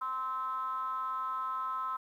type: ring-modulated tone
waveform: triangle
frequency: 130.6 Hz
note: C3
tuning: 3 cents flat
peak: -27 dBFS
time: 0.01-1.97 s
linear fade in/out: 10 ms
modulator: 1170 Hz
effects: tanh soft clip ceiling -23 dBFS + 11-bit